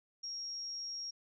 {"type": "tone", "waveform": "sine", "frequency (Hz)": 5588, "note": "F8", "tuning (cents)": 0, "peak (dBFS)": -39, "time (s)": [0.23, 1.11], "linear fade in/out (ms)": 10, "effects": []}